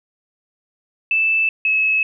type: tone pair in turn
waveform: sine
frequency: 2637 / 2584 Hz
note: E7 / E7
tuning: 0 / -35 cents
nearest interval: unison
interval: 35 cents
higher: first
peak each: -14 dBFS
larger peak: neither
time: 1.11-1.49 / 1.65-2.03 s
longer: neither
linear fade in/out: 2 ms
effects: none